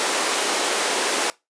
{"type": "high-pass noise", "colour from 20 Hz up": "pink", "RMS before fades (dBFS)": -22, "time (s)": [0, 1.3], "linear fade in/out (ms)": 0, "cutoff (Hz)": 340, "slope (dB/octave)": 24, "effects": ["noise-tail reverb RT60 0.2 s tail -21 dB re dry", "resampled to 22050 Hz"]}